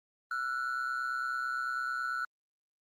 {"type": "ring-modulated tone", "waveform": "triangle", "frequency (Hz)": 1406, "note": "F6", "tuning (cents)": 11, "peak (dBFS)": -26, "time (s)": [0.31, 2.25], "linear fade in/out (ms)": 2, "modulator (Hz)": 64.5, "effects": ["tanh soft clip ceiling -23 dBFS", "Opus 32 kbps"]}